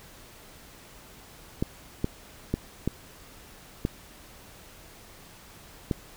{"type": "clicks", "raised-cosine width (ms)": 3, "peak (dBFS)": -12, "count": 6, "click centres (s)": [1.625, 2.044, 2.54, 2.876, 3.851, 5.912], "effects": ["pink hiss -50 dBFS RMS until 6.16 s"]}